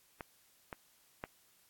clicks, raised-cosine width 0.5 ms, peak -26 / -26 / -23 dBFS, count 3, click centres 0.208 / 0.728 / 1.239 s, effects white hiss -68 dBFS RMS until 1.69 s + AAC 64 kbps

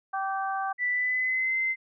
harmonic tone, 387.9 Hz, G4, 18 cents flat, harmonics 2 / 3 / 4, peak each -29 / -33 / -35 dBFS, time 0.13-0.73 s, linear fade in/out 10 ms
sine tone with pitch glide, 1975.5 to 2070 Hz, B6 to C7, 0 to -19 cents, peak -24 dBFS, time 0.78-1.76 s, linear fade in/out 50 ms, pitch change +81 cents, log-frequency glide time 0.9-1.57 s
effects none

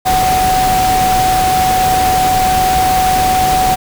sine tone in noise, 747 Hz, F#5, 16 cents sharp, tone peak -10 dBFS, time 0.05-3.76 s, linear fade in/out 20 ms, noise pink, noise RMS -18 dBFS, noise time 0.05-3.76 s, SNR +5 dB, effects none

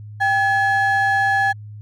triangle ring-modulated tone, 1244.5 Hz, D#6, in tune, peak -9 dBFS, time 0.2-1.53 s, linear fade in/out 20 ms, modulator 455 Hz, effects tanh soft clip ceiling -8 dBFS + added 105 Hz sine -33 dBFS peak until 1.81 s

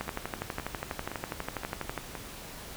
two click trains, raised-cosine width 0.5 ms, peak -21 / -17 dBFS, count 5 / 25, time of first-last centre 0.08-2.153 / 0.01-1.977 s, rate 1.93 / 12.2 Hz, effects pink hiss -44 dBFS RMS until 2.76 s

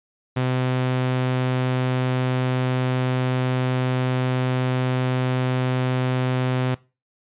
sawtooth tone, 127.8 Hz, C3, 40 cents flat, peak -16 dBFS, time 0.36-6.75 s, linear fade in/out 10 ms, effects noise-tail reverb RT60 0.3 s tail -21 dB re dry + resampled to 8000 Hz

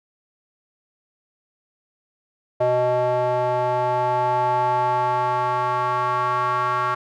square tone with band-pass filter sweep, 124.5 Hz, B2, 14 cents sharp, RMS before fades -21 dBFS, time 2.6-6.95 s, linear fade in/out 10 ms, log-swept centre 660 to 1200 Hz, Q 4.6, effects none

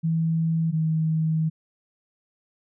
sine tone pair in turn, 162.9 / 159 Hz, E3 / D#3, -20 / +38 cents, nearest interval unison, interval 42 cents, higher first, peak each -20 dBFS, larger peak neither, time 0.03-0.72 / 0.72-1.5 s, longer second, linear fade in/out 20 ms, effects none

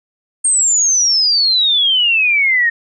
sine exponential sweep, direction down, 8660 to 1831 Hz, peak -10 dBFS, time 0.44-2.7 s, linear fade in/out 10 ms, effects none

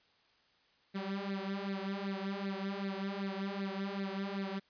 sawtooth tone with flanger, 196 Hz, G3, in tune, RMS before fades -38 dBFS, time 0.94-4.6 s, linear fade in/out 20 ms, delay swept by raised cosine 0.47 to 4.57 ms, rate 2.6 Hz, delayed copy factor +0.75, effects white hiss -69 dBFS RMS until 4.69 s + resampled to 11025 Hz

